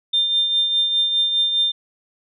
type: tone with tremolo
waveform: sine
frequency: 3600 Hz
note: A7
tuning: 39 cents sharp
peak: -13 dBFS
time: 0.13-1.72 s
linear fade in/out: 10 ms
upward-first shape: triangle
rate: 4.9 Hz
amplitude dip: 55%
effects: tanh soft clip ceiling -9 dBFS